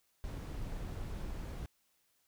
brown noise, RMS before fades -41 dBFS, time 0.24-1.66 s, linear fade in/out 0 ms, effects white hiss -75 dBFS RMS until 2.27 s

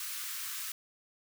white high-pass noise, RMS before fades -39 dBFS, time 0-0.72 s, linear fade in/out 2 ms, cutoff 1100 Hz, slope 48 dB/octave, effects none

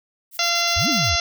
violet noise with tremolo, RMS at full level -36 dBFS, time 0.31-1.11 s, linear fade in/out 50 ms, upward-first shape square, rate 8.2 Hz, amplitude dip 70%
harmonic tone, 687 Hz, F5, 29 cents flat, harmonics 1 / 2 / 3 / 4 / 5 / 6 / 7 / 8 / 9, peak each -27 / -27 / -27 / -27 / -27 / -27 / -27 / -27 / -27 dBFS, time 0.39-1.2 s, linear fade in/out 2 ms
sine exponential two-way sweep, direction up then down, 65.41 to 329.6 to 65.41 Hz, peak -22 dBFS, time 0.76-1.16 s, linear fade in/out 10 ms, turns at 0.89 s
effects none

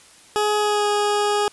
20% pulse tone with pitch glide, 420 to 414 Hz, G#4 to G#4, +19 to -5 cents, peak -13 dBFS, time 0.36-1.48 s, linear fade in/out 0 ms, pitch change -24 cents, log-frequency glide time 0.57-0.87 s, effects white hiss -49 dBFS RMS until 1.52 s + resampled to 24000 Hz

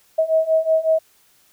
sine beating tone pair, 637 / 642.4 Hz, D#5 / E5, +41 / -45 cents, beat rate 5.4 Hz, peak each -19 / -17 dBFS, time 0.18-0.99 s, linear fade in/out 10 ms, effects white hiss -57 dBFS RMS until 1.52 s

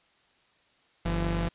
sawtooth tone pair together, 48.59 / 168.8 Hz, G1 / E3, -15 / +41 cents, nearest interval octave + minor seventh, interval 2156 cents, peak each -25 dBFS, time 1.05-1.49 s, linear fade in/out 10 ms, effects white hiss -65 dBFS RMS until 1.54 s + resampled to 8000 Hz

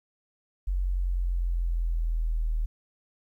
sine linear sweep, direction down, 46.25 to 39 Hz, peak -24 dBFS, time 0.67-2.66 s, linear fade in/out 10 ms, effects 11-bit

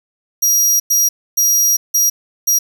sawtooth tone bursts at uneven times, 5730 Hz, F8, 44 cents sharp, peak -8 dBFS, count 5, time 0.42-0.8 / 0.9-1.09 / 1.37-1.77 / 1.94-2.1 / 2.47-2.59 s, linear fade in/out 10 ms, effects 7-bit

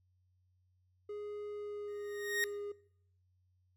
triangle tone with pitch glide, 415.3 to 409.3 Hz, G#4 to G#4, 0 to -25 cents, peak -38 dBFS, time 1.09-2.72 s, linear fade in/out 5 ms, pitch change -25 cents, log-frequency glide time 1.5-2.38 s
40% pulse tone with exponential growth, 1864.7 Hz, A#6, in tune, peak -28 dBFS, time 1.88-2.44 s, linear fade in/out 0 ms, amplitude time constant 120 ms
effects noise-tail reverb RT60 0.7 s tail -21 dB re dry + added 91 Hz sine -70 dBFS peak until 3.76 s

